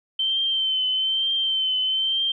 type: tone with vibrato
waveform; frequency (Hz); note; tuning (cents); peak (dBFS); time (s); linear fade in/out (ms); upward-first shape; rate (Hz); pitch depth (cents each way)
sine; 3100; G7; -20; -20; 0.19-2.32; 5; triangle; 1.1; 41
effects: none